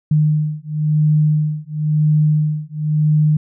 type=beating tone pair; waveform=sine; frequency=151.9 / 152.87 Hz; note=D#3 / D#3; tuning=-41 / -30 cents; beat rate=0.97 Hz; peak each=-16 dBFS; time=0.11-3.37 s; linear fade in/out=5 ms; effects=none